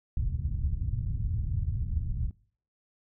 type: low-pass noise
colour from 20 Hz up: white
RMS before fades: -30 dBFS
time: 0.17-2.31 s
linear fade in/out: 2 ms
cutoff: 110 Hz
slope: 24 dB/octave
effects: noise-tail reverb RT60 0.5 s tail -22 dB re dry